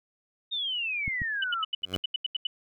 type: exponential sweep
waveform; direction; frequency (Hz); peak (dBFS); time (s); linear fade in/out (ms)
sine; down; 3729 to 1253; -28; 0.51-1.65; 20
type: clicks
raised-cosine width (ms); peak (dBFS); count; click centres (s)
5; -22; 2; 1.079 / 1.218
type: tone bursts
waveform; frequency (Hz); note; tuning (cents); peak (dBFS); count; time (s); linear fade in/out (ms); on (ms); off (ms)
sine; 2978; F#7; +11; -25; 11; 1.42-2.47; 5; 20; 83
type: tone with exponential growth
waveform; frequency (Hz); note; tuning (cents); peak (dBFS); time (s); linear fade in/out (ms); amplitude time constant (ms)
10% pulse; 92.1; F#2; -7; -20; 1.82-1.97; 0; 32
effects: none